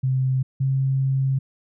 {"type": "tone pair in turn", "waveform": "sine", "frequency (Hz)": [130.81, 134.18], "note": ["C3", "C3"], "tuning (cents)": [0, 44], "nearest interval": "unison", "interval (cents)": 44, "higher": "second", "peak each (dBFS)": -18, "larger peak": "neither", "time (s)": [[0.03, 0.43], [0.6, 1.39]], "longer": "second", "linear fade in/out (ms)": 10, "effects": []}